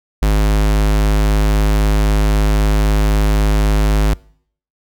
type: tone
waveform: square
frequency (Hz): 51.91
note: G#1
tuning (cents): 0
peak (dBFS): -11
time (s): 0.22-4.14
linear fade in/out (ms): 5
effects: noise-tail reverb RT60 0.6 s tail -24 dB re dry